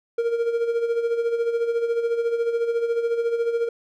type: tone with tremolo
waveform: triangle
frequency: 466.2 Hz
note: A#4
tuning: in tune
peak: -16 dBFS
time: 0.18-3.69 s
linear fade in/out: 5 ms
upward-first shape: sine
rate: 14 Hz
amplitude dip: 60%
effects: none